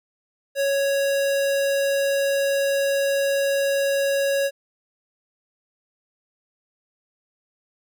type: tone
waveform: square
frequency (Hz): 554.4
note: C#5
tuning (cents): 0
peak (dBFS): -20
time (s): 0.55-4.51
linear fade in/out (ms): 50
effects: none